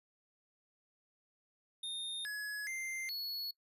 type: tone with pitch steps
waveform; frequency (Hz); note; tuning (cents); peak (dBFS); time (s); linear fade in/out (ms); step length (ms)
square; 3662 / 1688 / 2091 / 4380; A#7 / G#6 / C7 / C#8; -32 / +28 / -2 / -22; -39; 1.83-3.51; 5; 420
effects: noise-tail reverb RT60 0.1 s tail -23 dB re dry + resampled to 32000 Hz